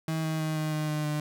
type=tone with pitch steps; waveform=35% pulse; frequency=160 / 158.35 / 156.71 / 155.09 / 153.48 / 151.89 / 150.32 Hz; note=D#3 / D#3 / D#3 / D#3 / D#3 / D#3 / D3; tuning=+49 / +31 / +13 / -5 / -23 / -41 / +41 cents; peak=-26 dBFS; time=0.08-1.2 s; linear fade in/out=2 ms; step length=160 ms; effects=none